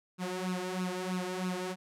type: tone with flanger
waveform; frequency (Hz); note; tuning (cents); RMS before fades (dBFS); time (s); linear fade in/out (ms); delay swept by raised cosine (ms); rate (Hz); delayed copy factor
sawtooth; 183.2; F#3; -17; -35; 0.18-1.76; 50; 0.74 to 3.34; 3.1; +0.75
effects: low-pass 11000 Hz 12 dB/octave